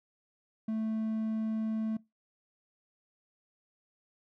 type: tone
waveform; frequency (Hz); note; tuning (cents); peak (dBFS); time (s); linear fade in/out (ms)
triangle; 220; A3; 0; -28; 0.68-1.97; 5
effects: noise-tail reverb RT60 0.2 s tail -21 dB re dry